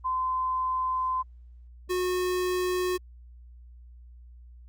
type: tone pair in turn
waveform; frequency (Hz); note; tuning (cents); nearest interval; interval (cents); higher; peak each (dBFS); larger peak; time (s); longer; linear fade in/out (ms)
sine / square; 1029 / 363.8; C6 / F#4; -29 / -29; octave + tritone; 1800; first; -25 / -26; first; 0.04-1.23 / 1.89-2.98; first; 20
effects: added 60 Hz sine -46 dBFS peak until 4.68 s + Opus 32 kbps